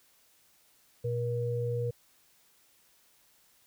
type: tone pair together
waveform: sine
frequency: 119.5 / 478 Hz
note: A#2 / A#4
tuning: +43 / +43 cents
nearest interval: 2 octaves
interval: 2400 cents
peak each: -31 / -32 dBFS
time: 1.04-1.91 s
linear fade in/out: 10 ms
effects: white hiss -65 dBFS RMS until 3.66 s